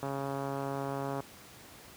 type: click train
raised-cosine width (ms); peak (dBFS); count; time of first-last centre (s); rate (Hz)
1; -22; 163; 0.03-1.204; 138
effects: pink hiss -52 dBFS RMS until 1.96 s + high-pass 80 Hz 12 dB/octave